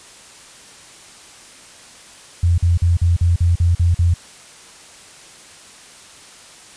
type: tone bursts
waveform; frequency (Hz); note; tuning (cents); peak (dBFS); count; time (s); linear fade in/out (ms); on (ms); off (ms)
sine; 86.2; F2; -22; -11; 9; 2.43-4.14; 5; 150; 45
effects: white hiss -42 dBFS RMS until 6.76 s + resampled to 22050 Hz